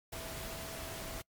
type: tone in noise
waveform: sine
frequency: 656 Hz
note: E5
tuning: 9 cents flat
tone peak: -48 dBFS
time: 0.12-1.22 s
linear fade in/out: 10 ms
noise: pink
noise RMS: -43 dBFS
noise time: 0.12-1.22 s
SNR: -8 dB
effects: noise-tail reverb RT60 0.1 s tail -25 dB re dry + MP3 96 kbps